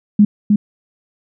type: tone with echo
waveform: sine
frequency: 207.4 Hz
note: G#3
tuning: 2 cents flat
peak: -5 dBFS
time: 0.19-0.25 s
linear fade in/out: 5 ms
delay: 310 ms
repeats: 1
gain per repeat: -3 dB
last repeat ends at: 0.56 s
effects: none